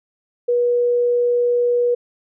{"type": "tone", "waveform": "sine", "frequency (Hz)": 483.9, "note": "B4", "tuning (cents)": -35, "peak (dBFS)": -14, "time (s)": [0.48, 1.95], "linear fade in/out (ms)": 10, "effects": []}